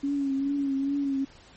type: tone with vibrato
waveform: sine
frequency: 277.2 Hz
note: C#4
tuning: in tune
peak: -24 dBFS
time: 0.03-1.25 s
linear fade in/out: 10 ms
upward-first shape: triangle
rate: 2.4 Hz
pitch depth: 52 cents each way
effects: pink hiss -53 dBFS RMS until 1.56 s + MP3 32 kbps